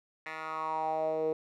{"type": "tone with band-pass filter sweep", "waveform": "10% pulse", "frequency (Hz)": 158.1, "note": "D#3", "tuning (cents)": 28, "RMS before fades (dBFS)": -33, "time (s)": [0.26, 1.33], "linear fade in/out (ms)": 2, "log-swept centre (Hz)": [1800, 440], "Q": 5.1, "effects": []}